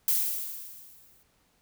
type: noise with exponential decay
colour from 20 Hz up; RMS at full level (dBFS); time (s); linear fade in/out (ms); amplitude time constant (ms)
violet; -23; 0.08-1.23; 1; 250
effects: pink hiss -68 dBFS RMS until 1.61 s